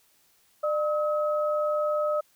sine tone pair together, 600.9 / 1278 Hz, D5 / D#6, +40 / +46 cents, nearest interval octave + minor second, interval 1306 cents, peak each -24 / -30 dBFS, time 0.63-2.21 s, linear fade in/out 10 ms, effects white hiss -64 dBFS RMS until 2.35 s

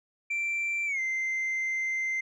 sine tone with pitch glide, 2349 to 2081 Hz, D7 to C7, 0 to -10 cents, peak -25 dBFS, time 0.3-2.21 s, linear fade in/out 10 ms, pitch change -210 cents, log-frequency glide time 0.86-1 s, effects tanh soft clip ceiling -26 dBFS

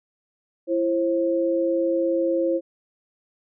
sine tone pair together, 335.6 / 532.7 Hz, E4 / C5, +31 / +31 cents, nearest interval minor sixth, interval 800 cents, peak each -22 / -22 dBFS, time 0.67-2.61 s, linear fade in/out 50 ms, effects none

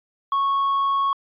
sine tone with tanh clipping, 1104 Hz, C#6, 7 cents flat, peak -19 dBFS, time 0.32-1.13 s, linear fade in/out 2 ms, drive 3 dB, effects resampled to 8000 Hz

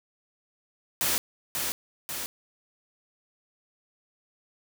white noise with echo, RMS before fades -26 dBFS, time 1.01-1.18 s, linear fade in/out 0 ms, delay 540 ms, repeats 2, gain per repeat -4 dB, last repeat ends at 2.26 s, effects none

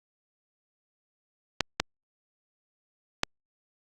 clicks, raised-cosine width 0.2 ms, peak -5 dBFS, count 3, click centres 1.607 / 1.8 / 3.234 s, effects Opus 48 kbps

